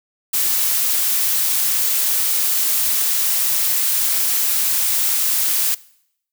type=noise; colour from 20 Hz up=blue; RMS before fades=-18 dBFS; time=0.33-5.75 s; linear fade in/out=10 ms; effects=noise-tail reverb RT60 0.7 s tail -21 dB re dry